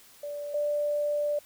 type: tone pair in turn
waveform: sine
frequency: 582 / 588.1 Hz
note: D5 / D5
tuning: -16 / +2 cents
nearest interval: unison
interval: 18 cents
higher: second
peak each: -33 / -25 dBFS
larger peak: second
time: 0.23-0.54 / 0.54-1.39 s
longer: second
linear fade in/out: 5 ms
effects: white hiss -55 dBFS RMS until 1.45 s